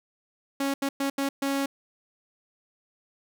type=tone bursts at uneven times; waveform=sawtooth; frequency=276 Hz; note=C#4; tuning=7 cents flat; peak=-21 dBFS; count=5; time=0.6-0.74 / 0.82-0.89 / 1-1.1 / 1.18-1.29 / 1.42-1.66 s; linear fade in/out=5 ms; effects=none